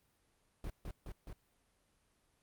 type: noise with echo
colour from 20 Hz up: brown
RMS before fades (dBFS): -41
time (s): 0.64-0.7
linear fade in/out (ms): 2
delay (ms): 210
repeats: 3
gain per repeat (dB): -2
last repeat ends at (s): 1.33
effects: pink hiss -75 dBFS RMS until 2.42 s + Opus 32 kbps